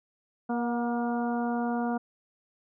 harmonic tone with a mistuned harmonic, 237.3 Hz, A#3, 31 cents sharp, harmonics 1 / 2 / 3 / 4 / 5 / 6, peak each -28 / -36 / -33 / -39 / -43 / -41 dBFS, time 0.49-1.98 s, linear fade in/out 10 ms, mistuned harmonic 3, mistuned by +20 cents, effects none

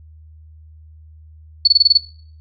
sine tone bursts, 4435 Hz, C#8, in tune, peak -6 dBFS, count 7, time 1.65-1.976 s, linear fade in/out 5 ms, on 26 ms, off 24 ms, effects noise-tail reverb RT60 0.6 s tail -20 dB re dry + added 78 Hz sine -40 dBFS peak until 2.4 s

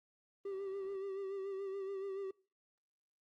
triangle tone with vibrato, 390.1 Hz, G4, 8 cents flat, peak -37 dBFS, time 0.45-2.31 s, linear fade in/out 5 ms, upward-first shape sine, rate 7 Hz, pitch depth 41 cents each way, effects noise-tail reverb RT60 0.4 s tail -24 dB re dry + Opus 24 kbps

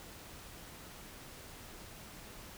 silence, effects pink hiss -51 dBFS RMS until 2.57 s

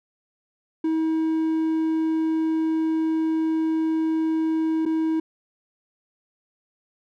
triangle tone with dropouts, 319.8 Hz, D#4, 48 cents sharp, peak -18 dBFS, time 0.84-5.2 s, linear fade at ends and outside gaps 5 ms, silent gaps 4.854-4.86 s, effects none

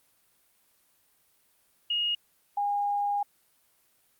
sine tone pair in turn, 2867 / 814.3 Hz, F7 / G#5, +45 / -34 cents, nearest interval octave + minor seventh, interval 2179 cents, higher first, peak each -25 dBFS, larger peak neither, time 1.9-2.15 / 2.57-3.23 s, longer second, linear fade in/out 5 ms, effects white hiss -67 dBFS RMS until 4.19 s + Opus 32 kbps

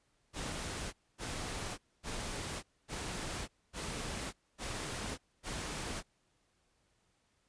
pink noise bursts, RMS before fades -40 dBFS, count 7, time 0.33-6.03 s, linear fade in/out 50 ms, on 600 ms, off 250 ms, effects pink hiss -75 dBFS RMS until 7.48 s + resampled to 22050 Hz

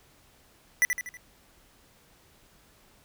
square tone with echo, 1975.5 Hz, B6, in tune, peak -19 dBFS, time 0.82-0.85 s, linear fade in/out 0 ms, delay 80 ms, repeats 4, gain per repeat -6 dB, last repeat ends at 1.17 s, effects pink hiss -60 dBFS RMS until 3.04 s

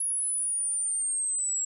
sine linear sweep, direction down, 10548 to 7600 Hz, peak -26 dBFS, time 0-1.65 s, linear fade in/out 5 ms, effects none

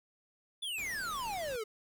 square exponential sweep, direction down, 3542 to 415.3 Hz, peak -36 dBFS, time 0.62-1.64 s, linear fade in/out 10 ms
pink noise, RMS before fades -50 dBFS, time 0.78-1.56 s, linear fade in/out 0 ms
effects none

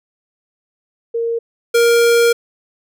sine / square tone pair in turn, 463.1 / 469 Hz, A#4 / A#4, -11 / +11 cents, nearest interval unison, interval 22 cents, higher second, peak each -16 / -10 dBFS, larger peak second, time 1.14-1.39 / 1.74-2.33 s, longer second, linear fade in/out 10 ms, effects none

